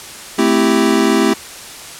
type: chord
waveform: square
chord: A minor seventh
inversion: none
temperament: equal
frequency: 220 / 261.6 / 329.6 / 392 Hz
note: A3 / C4 / E4 / G4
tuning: 0 / 0 / 0 / 0 cents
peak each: -17 dBFS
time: 0.38-1.34 s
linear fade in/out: 10 ms
effects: white hiss -32 dBFS RMS until 1.99 s + low-pass 10000 Hz 12 dB/octave